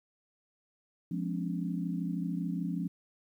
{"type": "chord", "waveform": "sine", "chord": "D half-diminished seventh", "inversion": "first", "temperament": "equal with one note detuned", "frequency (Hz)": [174.61, 207.7, 261.6, 286.8], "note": ["F3", "Ab3", "C4", "D4"], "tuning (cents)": [0, 0, 0, -41], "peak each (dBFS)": [-33, -39, -39, -39], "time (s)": [1.11, 2.88], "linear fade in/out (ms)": 5, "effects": ["11-bit"]}